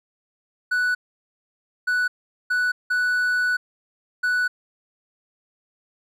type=tone bursts at uneven times; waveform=triangle; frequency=1482 Hz; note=F#6; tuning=2 cents sharp; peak=-17 dBFS; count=5; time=0.71-0.95 / 1.87-2.08 / 2.5-2.72 / 2.9-3.57 / 4.23-4.48 s; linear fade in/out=10 ms; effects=none